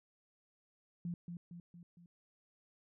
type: tone with echo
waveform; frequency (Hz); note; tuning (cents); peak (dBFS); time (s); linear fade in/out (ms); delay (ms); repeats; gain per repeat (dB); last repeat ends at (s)
sine; 172.9; F3; -17; -37; 1.05-1.14; 2; 230; 4; -5; 2.06
effects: none